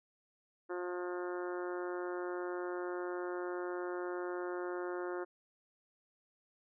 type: harmonic tone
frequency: 178.3 Hz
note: F3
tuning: 36 cents sharp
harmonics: 2 / 3 / 4 / 5 / 6 / 7 / 8 / 9 / 10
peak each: -38 / -45 / -49 / -51 / -50 / -51 / -49 / -55 / -57 dBFS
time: 0.69-5.25 s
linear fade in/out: 20 ms
effects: none